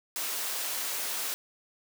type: high-pass noise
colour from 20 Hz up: white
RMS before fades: -33 dBFS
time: 0.16-1.34 s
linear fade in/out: 0 ms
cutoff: 380 Hz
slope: 12 dB/octave
effects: none